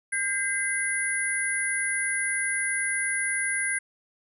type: tone cluster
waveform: sine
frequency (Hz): 1597 / 2049 / 9800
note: G6 / C7 / D#9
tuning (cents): +32 / -37 / -27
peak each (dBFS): -29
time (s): 0.12-3.79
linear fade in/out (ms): 10
effects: none